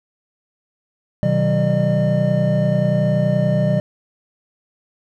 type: tone cluster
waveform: triangle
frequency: 128 / 157.5 / 188.9 / 604 Hz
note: C3 / D#3 / F#3 / D5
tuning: -38 / +21 / +36 / +48 cents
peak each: -18 dBFS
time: 1.23-3.8 s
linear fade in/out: 0 ms
effects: none